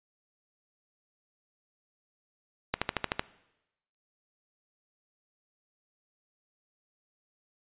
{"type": "click train", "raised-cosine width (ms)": 0.3, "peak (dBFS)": -10, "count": 7, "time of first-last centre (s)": [2.74, 3.195], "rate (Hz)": 13.2, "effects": ["noise-tail reverb RT60 0.9 s tail -19 dB re dry", "resampled to 8000 Hz"]}